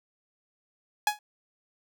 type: tone with exponential decay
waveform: sawtooth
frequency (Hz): 838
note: G#5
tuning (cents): +15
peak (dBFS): -15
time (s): 1.07-1.19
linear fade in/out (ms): 2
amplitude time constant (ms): 26
effects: none